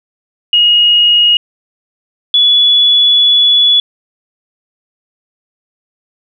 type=tone pair in turn; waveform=sine; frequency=2878 / 3416 Hz; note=F#7 / G#7; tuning=-49 / +48 cents; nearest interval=minor third; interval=297 cents; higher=second; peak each=-5 dBFS; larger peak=neither; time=0.53-1.37 / 2.34-3.8 s; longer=second; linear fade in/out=2 ms; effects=none